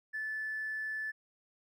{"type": "tone with tanh clipping", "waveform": "triangle", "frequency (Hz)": 1744, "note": "A6", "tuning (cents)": -16, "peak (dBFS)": -34, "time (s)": [0.13, 1.12], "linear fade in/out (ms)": 20, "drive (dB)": 1, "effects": []}